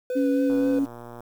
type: tone with vibrato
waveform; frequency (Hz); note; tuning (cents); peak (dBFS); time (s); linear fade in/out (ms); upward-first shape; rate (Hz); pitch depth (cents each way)
triangle; 500; B4; +21; -23; 0.1-0.79; 2; triangle; 3.8; 28
type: tone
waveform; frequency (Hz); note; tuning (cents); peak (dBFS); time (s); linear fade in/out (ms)
sine; 277.2; C#4; 0; -20; 0.15-0.86; 20
type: click train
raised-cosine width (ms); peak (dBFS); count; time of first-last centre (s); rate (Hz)
1; -27; 85; 0.5-1.206; 119
effects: 8-bit